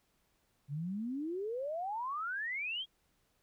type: exponential sweep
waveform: sine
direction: up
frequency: 135.3 to 3322 Hz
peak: -35 dBFS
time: 0.68-2.86 s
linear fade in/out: 50 ms
effects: pink hiss -75 dBFS RMS until 3.42 s